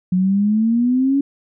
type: exponential sweep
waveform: sine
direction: up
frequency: 180 to 282.5 Hz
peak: -13 dBFS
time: 0.12-1.21 s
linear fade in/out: 5 ms
effects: none